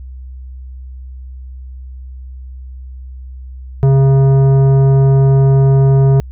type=tone with tanh clipping; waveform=sine; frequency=135.7 Hz; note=C#3; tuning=36 cents flat; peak=-8 dBFS; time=3.83-6.2 s; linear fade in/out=0 ms; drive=12 dB; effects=added 64 Hz sine -27 dBFS peak until 6.31 s